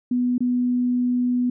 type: tone with dropouts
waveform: sine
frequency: 246.9 Hz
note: B3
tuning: in tune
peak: -18 dBFS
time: 0.11-1.5 s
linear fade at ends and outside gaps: 5 ms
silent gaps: 0.381-0.405 s
effects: none